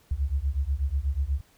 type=beating tone pair; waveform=sine; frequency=65.4 / 73.6 Hz; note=C2 / D2; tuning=0 / +4 cents; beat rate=8.2 Hz; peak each=-27 dBFS; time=0.11-1.41 s; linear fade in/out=5 ms; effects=pink hiss -61 dBFS RMS until 1.57 s